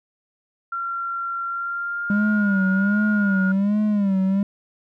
sine tone with pitch glide, 1372 to 1427.8 Hz, F6 to F6, -31 to +38 cents, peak -24 dBFS, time 0.72-3.52 s, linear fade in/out 5 ms, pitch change +69 cents, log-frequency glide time 1.46-2.43 s
triangle tone with vibrato, 200.7 Hz, G3, 41 cents sharp, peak -15 dBFS, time 2.1-4.43 s, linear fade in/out 2 ms, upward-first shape sine, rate 1.3 Hz, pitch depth 100 cents each way
effects none

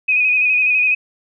sine tone with vibrato, 2500 Hz, D#7, 8 cents sharp, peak -12 dBFS, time 0.08-0.95 s, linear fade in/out 10 ms, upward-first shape square, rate 12 Hz, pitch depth 28 cents each way, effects none

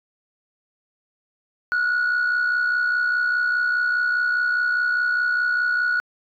sine tone pair together, 1396.9 / 1461.8 Hz, F6 / F#6, 0 / -21 cents, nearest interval minor second, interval 79 cents, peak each -25 / -17 dBFS, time 1.72-6 s, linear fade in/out 0 ms, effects tanh soft clip ceiling -16 dBFS

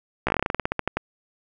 slowing click train, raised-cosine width 0.5 ms, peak -7 dBFS, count 17, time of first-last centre 0.27-0.97 s, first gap 15 ms, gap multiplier 1.13, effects none

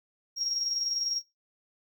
triangle tone with tremolo, 5590 Hz, F8, 1 cent sharp, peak -23 dBFS, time 0.36-1.22 s, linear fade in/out 50 ms, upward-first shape square, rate 20 Hz, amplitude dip 50%, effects noise-tail reverb RT60 0.2 s tail -20 dB re dry + tanh soft clip ceiling -24 dBFS

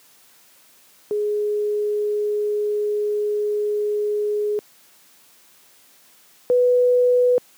sine tone pair in turn, 417.7 / 494.3 Hz, G#4 / B4, +10 / +1 cents, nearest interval minor third, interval 291 cents, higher second, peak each -19 / -13 dBFS, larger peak second, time 1.11-4.59 / 6.5-7.38 s, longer first, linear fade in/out 0 ms, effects white hiss -53 dBFS RMS until 7.57 s + high-pass 150 Hz 12 dB/octave

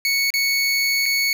25% pulse tone with dropouts, 2217 Hz, C#7, in tune, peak -14 dBFS, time 0.05-1.33 s, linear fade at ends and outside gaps 1 ms, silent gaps 0.304-0.339 / 1.057-1.061 s, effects none

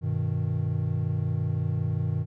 triangle chord, G augmented, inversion none, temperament equal, 98 / 123.47 / 155.56 Hz, G2 / B2 / D#3, 0 / 0 / 0 cents, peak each -27 dBFS, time 0.01-2.26 s, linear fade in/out 50 ms, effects none

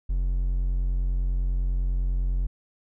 triangle tone, 45 Hz, F#1, 47 cents flat, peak -20 dBFS, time 0.09-2.47 s, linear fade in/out 10 ms, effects none

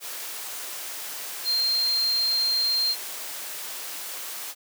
sine tone in noise, 4186 Hz, C8, in tune, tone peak -21 dBFS, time 1.44-2.96 s, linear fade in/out 50 ms, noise white, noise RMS -35 dBFS, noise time 0-4.55 s, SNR +11 dB, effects high-pass 400 Hz 12 dB/octave

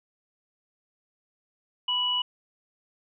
sine tone pair together, 994 / 2941 Hz, B5 / F#7, +11 / -11 cents, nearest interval octave + perfect fifth, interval 1878 cents, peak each -32 / -24 dBFS, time 1.88-2.22 s, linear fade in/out 5 ms, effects none

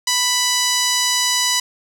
sawtooth tone with band-pass filter, 990 Hz, B5, 4 cents sharp, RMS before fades -18 dBFS, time 0.07-1.6 s, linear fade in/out 5 ms, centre 5800 Hz, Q 1.3, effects none

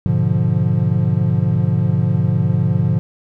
triangle chord, G# diminished seventh, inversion none, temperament equal, 103.83 / 123.47 / 146.83 / 174.61 Hz, G#2 / B2 / D3 / F3, 0 / 0 / 0 / 0 cents, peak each -17 dBFS, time 0.06-2.99 s, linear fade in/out 0 ms, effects none

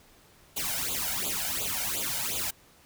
white noise with flanger, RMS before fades -31 dBFS, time 0.56-2.51 s, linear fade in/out 10 ms, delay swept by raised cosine 0.27 to 1.37 ms, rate 2.8 Hz, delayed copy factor +0.95, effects pink hiss -58 dBFS RMS until 2.85 s

